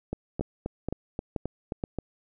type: two click trains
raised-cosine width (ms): 2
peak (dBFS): -17 / -16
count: 8 / 4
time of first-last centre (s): 0.13-1.987 / 0.41-1.839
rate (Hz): 3.77 / 2.1
effects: none